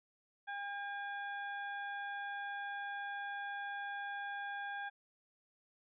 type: harmonic tone with a mistuned harmonic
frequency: 806 Hz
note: G5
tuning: 48 cents sharp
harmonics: 1 / 2 / 3 / 4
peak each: -43 / -42 / -57 / -56 dBFS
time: 0.47-4.9 s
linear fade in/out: 20 ms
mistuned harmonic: 4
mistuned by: +85 cents
effects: none